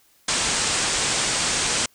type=low-pass noise; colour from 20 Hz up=white; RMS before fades=-23 dBFS; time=0.28-1.86 s; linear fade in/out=5 ms; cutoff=9000 Hz; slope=96 dB/octave; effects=white hiss -59 dBFS RMS until 1.94 s

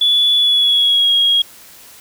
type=tone with pitch glide; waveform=sine; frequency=3433 to 3286 Hz; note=A7 to G#7; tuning=-43 to -19 cents; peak=-9 dBFS; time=0.01-1.42 s; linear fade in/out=5 ms; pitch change=-76 cents; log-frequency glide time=0.37-1.13 s; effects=tanh soft clip ceiling -5 dBFS + white hiss -41 dBFS RMS until 2 s

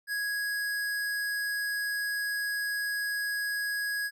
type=tone; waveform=square; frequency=1661.2 Hz; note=G#6; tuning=in tune; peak=-30 dBFS; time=0.07-4.11 s; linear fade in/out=50 ms; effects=none

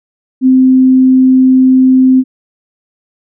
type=tone; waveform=sine; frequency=259.3 Hz; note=C4; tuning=15 cents flat; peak=-3 dBFS; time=0.41-2.24 s; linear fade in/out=50 ms; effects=none

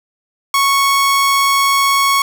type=tone; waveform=sawtooth; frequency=1106 Hz; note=C#6; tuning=4 cents flat; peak=-7 dBFS; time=0.54-2.22 s; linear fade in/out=2 ms; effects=none

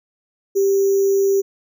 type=tone with sample-and-hold; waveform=sine; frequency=392 Hz; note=G4; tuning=in tune; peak=-13 dBFS; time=0.55-1.42 s; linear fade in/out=20 ms; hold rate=6300 Hz; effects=none

